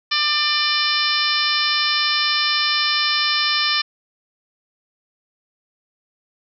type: harmonic tone with a mistuned harmonic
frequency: 596 Hz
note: D5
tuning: 25 cents sharp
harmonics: 2 / 3 / 4 / 5 / 6 / 7 / 8 / 9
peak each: -25 / -25 / -25 / -25 / -25 / -25 / -25 / -25 dBFS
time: 0.11-3.82 s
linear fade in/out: 10 ms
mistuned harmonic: 8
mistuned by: +29 cents
effects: none